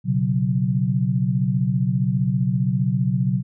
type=chord; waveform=sine; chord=B suspended second; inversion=none; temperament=equal; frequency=123.47 / 138.59 / 185 Hz; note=B2 / C#3 / F#3; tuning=0 / 0 / 0 cents; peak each=-22 dBFS; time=0.04-3.43 s; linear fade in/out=50 ms; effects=none